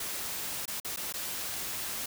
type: noise with dropouts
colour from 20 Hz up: white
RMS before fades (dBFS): -36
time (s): 0-2.06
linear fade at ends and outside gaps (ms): 5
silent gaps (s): 0.656-0.678 / 0.801-0.846 / 0.962-0.971 / 1.126-1.138
effects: none